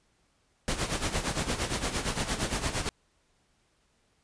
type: noise with tremolo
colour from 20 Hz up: pink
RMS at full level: -28 dBFS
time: 0.68-2.89 s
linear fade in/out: 0 ms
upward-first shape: sine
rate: 8.7 Hz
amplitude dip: 70%
effects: pink hiss -70 dBFS RMS until 4.23 s + resampled to 22050 Hz